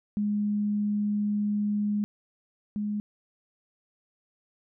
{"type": "tone pair in turn", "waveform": "sine", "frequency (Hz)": [207.4, 208.4], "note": ["G#3", "G#3"], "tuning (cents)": [-2, 6], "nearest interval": "unison", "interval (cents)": 8, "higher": "second", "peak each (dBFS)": [-24, -27], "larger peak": "first", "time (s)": [[0.17, 2.04], [2.76, 3]], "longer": "first", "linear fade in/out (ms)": 0, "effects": []}